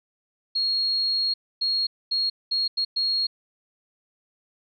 sine tone bursts at uneven times, 4287 Hz, C8, 41 cents sharp, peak -21 dBFS, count 6, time 0.55-1.34 / 1.61-1.87 / 2.11-2.3 / 2.51-2.68 / 2.77-2.85 / 2.96-3.27 s, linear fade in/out 10 ms, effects none

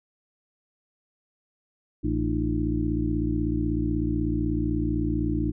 harmonic tone with a mistuned harmonic, 56.3 Hz, A1, 40 cents sharp, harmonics 1 / 2 / 3 / 4 / 5 / 6, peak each -29 / -30 / -33 / -33 / -27 / -33 dBFS, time 2.03-5.52 s, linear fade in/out 20 ms, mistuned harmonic 5, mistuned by +120 cents, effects none

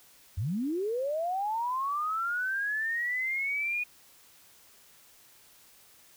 sine linear sweep, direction up, 79.4 to 2470 Hz, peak -28 dBFS, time 0.37-3.84 s, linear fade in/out 10 ms, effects white hiss -58 dBFS RMS until 6.16 s

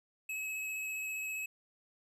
square tone with vibrato, 2572 Hz, E7, 43 cents flat, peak -37 dBFS, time 0.29-1.46 s, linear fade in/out 5 ms, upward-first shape square, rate 15 Hz, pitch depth 9 cents each way, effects none

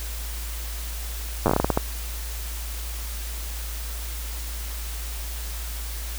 slowing click train, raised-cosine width 1 ms, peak -5 dBFS, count 11, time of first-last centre 1.46-1.775 s, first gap 9 ms, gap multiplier 1.26, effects added 56 Hz sine -30 dBFS peak until 6.18 s + white hiss -37 dBFS RMS until 6.18 s

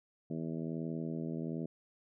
harmonic tone, 81.2 Hz, E2, 26 cents flat, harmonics 2 / 3 / 4 / 5 / 6 / 7 / 8, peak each -39 / -40 / -43 / -46 / -52 / -52 / -52 dBFS, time 0.3-1.66 s, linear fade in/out 5 ms, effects none

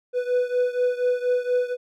triangle beating tone pair, 493.9 / 498.1 Hz, B4 / B4, 0 / +15 cents, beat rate 4.2 Hz, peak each -20 / -23 dBFS, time 0.13-1.77 s, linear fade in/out 50 ms, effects none

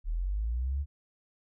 sine linear sweep, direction up, 36.83 to 73.42 Hz, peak -28 dBFS, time 0.04-0.86 s, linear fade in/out 50 ms, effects none

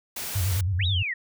white noise, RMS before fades -33 dBFS, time 0.16-0.61 s, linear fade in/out 5 ms
sine tone with vibrato, 93.1 Hz, F#2, 11 cents sharp, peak -22 dBFS, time 0.35-1.03 s, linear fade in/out 10 ms, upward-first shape square, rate 9.3 Hz, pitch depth 110 cents each way
sine linear two-way sweep, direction up then down, 1493 to 3900 to 1797 Hz, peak -26 dBFS, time 0.79-1.14 s, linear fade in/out 10 ms, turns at 0.86 s
effects none

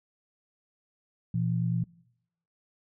sine tone pair together, 119.9 / 169.56 Hz, A#2 / E3, +49 / +49 cents, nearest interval tritone, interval 600 cents, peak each -28 dBFS, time 1.34-1.84 s, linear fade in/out 5 ms, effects noise-tail reverb RT60 0.8 s tail -23 dB re dry

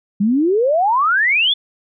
sine exponential sweep, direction up, 192.6 to 3553 Hz, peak -12 dBFS, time 0.2-1.54 s, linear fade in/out 10 ms, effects none

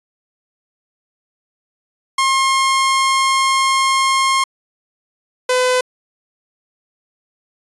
sawtooth tone pair in turn, 1070 / 505 Hz, C6 / B4, +38 / +39 cents, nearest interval octave + minor second, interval 1299 cents, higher first, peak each -9 dBFS, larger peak neither, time 2.18-4.44 / 5.49-5.81 s, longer first, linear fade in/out 5 ms, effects resampled to 24000 Hz

